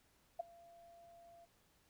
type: tone with ADSR envelope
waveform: sine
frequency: 683 Hz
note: F5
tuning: 39 cents flat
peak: -34 dBFS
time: 0.39-1.46 s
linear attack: 11 ms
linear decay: 12 ms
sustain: -24 dB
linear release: 22 ms
effects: pink hiss -73 dBFS RMS until 1.89 s